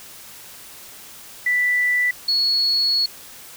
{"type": "tone pair in turn", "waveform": "sine", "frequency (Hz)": [1975.5, 4362], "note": ["B6", "C#8"], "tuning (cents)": [0, -29], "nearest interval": "octave + major second", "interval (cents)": 1371, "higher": "second", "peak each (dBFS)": -16, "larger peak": "neither", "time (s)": [[1.46, 2.11], [2.28, 3.06]], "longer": "second", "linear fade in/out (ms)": 5, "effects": ["white hiss -41 dBFS RMS until 3.56 s"]}